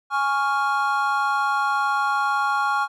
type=chord; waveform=triangle; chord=Db major; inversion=second; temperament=equal; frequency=830.6 / 1108.7 / 1396.9 Hz; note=Ab5 / Db6 / F6; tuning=0 / 0 / 0 cents; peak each=-22 dBFS; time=0.1-2.88 s; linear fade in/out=50 ms; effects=none